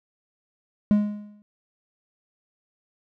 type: tone with exponential decay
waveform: triangle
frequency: 207.9 Hz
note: G#3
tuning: 2 cents sharp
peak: -11 dBFS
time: 0.91-1.42 s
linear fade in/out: 0 ms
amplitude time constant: 110 ms
effects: none